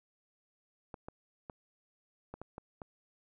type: clicks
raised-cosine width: 1 ms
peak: -29 dBFS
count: 7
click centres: 0.942 / 1.085 / 1.498 / 2.34 / 2.416 / 2.581 / 2.818 s
effects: none